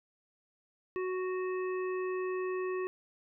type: harmonic tone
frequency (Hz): 370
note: F#4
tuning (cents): 0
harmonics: 1 / 3 / 5 / 7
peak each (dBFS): -32 / -42 / -46 / -49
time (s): 0.96-2.87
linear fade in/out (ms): 0
effects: none

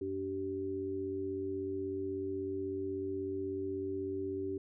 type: harmonic tone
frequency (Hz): 96.3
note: G2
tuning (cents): -30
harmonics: 1 / 3 / 4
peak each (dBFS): -46 / -40 / -36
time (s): 0.01-4.58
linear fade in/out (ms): 5
effects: none

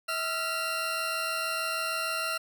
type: tone pair together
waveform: 20% pulse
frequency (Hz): 646.3 / 1379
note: E5 / F6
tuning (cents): -34 / -22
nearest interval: octave + minor second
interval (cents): 1312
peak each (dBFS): -30 / -25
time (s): 0.08-2.38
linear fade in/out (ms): 10
effects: none

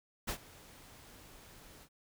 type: noise with ADSR envelope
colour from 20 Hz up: pink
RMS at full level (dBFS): -35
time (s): 0.27-1.89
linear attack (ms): 19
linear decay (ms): 84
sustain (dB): -21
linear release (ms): 67
effects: none

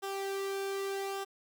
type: tone with flanger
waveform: sawtooth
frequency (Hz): 392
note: G4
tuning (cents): 0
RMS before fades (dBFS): -36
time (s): 0.02-1.25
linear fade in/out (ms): 20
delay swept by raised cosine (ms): 0.45 to 1.55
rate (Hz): 0.83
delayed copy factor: -0.55
effects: 12-bit

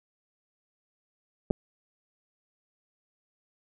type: clicks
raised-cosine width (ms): 2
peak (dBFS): -18 / -11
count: 2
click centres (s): 1.504 / 1.509
effects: none

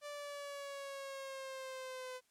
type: exponential sweep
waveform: sawtooth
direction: down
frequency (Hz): 587.3 to 506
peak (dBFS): -40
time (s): 0.01-2.21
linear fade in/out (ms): 50
effects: white hiss -75 dBFS RMS until 2.3 s + low-pass 11000 Hz 12 dB/octave

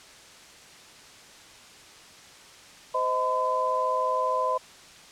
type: tone cluster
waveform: sine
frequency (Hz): 514 / 629 / 1014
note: C5 / D#5 / B5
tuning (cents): -31 / +19 / +45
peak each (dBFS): -29 / -30 / -25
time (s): 2.94-4.58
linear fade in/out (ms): 10
effects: white hiss -49 dBFS RMS until 5.11 s + low-pass 7000 Hz 12 dB/octave

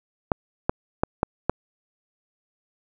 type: clicks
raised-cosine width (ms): 1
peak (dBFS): -5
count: 5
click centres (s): 0.318 / 0.695 / 1.035 / 1.231 / 1.496
effects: none

